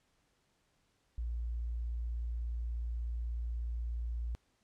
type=tone with tanh clipping; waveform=triangle; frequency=58.27 Hz; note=A#1; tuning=in tune; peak=-34 dBFS; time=1.18-4.35 s; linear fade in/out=0 ms; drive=4 dB; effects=pink hiss -75 dBFS RMS until 4.63 s + low-pass 9000 Hz 12 dB/octave